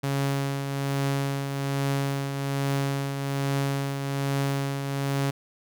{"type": "tone with tremolo", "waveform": "sawtooth", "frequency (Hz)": 138.59, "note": "C#3", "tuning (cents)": 0, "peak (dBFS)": -19, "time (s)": [0.03, 5.31], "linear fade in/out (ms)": 10, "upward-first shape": "triangle", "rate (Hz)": 1.2, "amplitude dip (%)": 50, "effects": []}